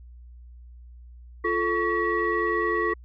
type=tone cluster; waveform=sine; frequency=347.1 / 436.9 / 1124 / 1922 Hz; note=F4 / A4 / C#6 / B6; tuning=-11 / -12 / +24 / -48 cents; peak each=-27 dBFS; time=1.44-2.94 s; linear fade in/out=10 ms; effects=tanh soft clip ceiling -13 dBFS + added 60 Hz sine -43 dBFS peak until 3.04 s